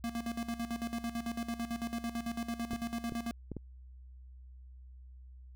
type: tone with tremolo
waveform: square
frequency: 233.1 Hz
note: A#3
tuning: in tune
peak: -34 dBFS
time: 0.04-3.31 s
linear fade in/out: 0 ms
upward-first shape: square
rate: 9 Hz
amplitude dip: 75%
type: clicks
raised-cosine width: 3 ms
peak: -26 dBFS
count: 4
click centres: 2.733 / 3.122 / 3.517 / 3.567 s
effects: added 63 Hz sine -49 dBFS peak until 5.55 s